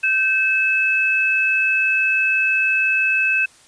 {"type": "tone pair together", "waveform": "sine", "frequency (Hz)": [1546, 2600], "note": ["G6", "E7"], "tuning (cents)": [-24, -24], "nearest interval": "major sixth", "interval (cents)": 900, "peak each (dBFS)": [-21, -16], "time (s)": [0.03, 3.46], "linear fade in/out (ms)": 10, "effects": ["white hiss -50 dBFS RMS until 3.67 s", "resampled to 22050 Hz"]}